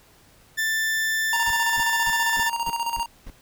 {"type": "tone", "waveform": "40% pulse", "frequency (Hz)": 1771, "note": "A6", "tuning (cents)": 11, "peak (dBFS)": -21, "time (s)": [0.57, 2.5], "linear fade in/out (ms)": 20}
{"type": "tone with tremolo", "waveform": "square", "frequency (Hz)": 932.3, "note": "A#5", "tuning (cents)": 0, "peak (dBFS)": -23, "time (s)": [1.33, 3.06], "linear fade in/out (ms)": 2, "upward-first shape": "square", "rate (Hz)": 15, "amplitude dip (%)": 60}
{"type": "noise bursts", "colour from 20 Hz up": "brown", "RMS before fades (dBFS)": -35, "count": 7, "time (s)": [1.47, 3.303], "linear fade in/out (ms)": 5, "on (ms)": 39, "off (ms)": 260}
{"effects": ["pink hiss -55 dBFS RMS until 3.41 s"]}